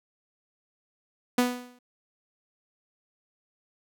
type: tone with exponential decay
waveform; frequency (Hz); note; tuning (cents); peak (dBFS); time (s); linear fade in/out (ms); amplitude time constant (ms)
sawtooth; 246.9; B3; 0; -14; 1.38-1.79; 5; 87
effects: none